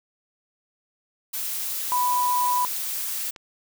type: noise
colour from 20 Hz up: blue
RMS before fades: -29 dBFS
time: 1.33-3.31 s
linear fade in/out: 10 ms
type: tone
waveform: sine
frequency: 987.8 Hz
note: B5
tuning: in tune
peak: -20 dBFS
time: 1.92-2.65 s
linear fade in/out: 0 ms
type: clicks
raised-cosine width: 0.2 ms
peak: -24 dBFS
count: 2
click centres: 3.207 / 3.362 s
effects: none